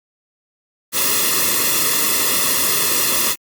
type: noise with comb filter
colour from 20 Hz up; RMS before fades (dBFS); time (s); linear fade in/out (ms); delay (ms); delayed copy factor
white; -17; 0.92-3.36; 50; 1.3; -1
effects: Opus 48 kbps